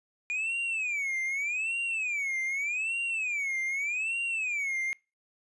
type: tone with vibrato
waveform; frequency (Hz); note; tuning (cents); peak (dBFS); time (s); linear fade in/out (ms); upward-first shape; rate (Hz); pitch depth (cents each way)
triangle; 2409; D7; +43; -27; 0.3-4.93; 0; sine; 0.83; 240
effects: noise-tail reverb RT60 0.3 s tail -25 dB re dry + resampled to 24000 Hz